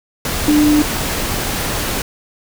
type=tone in noise; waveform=sine; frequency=298.8 Hz; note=D4; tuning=30 cents sharp; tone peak=-9 dBFS; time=0.48-0.82 s; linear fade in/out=2 ms; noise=pink; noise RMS=-20 dBFS; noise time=0.25-2.02 s; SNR=+8 dB; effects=none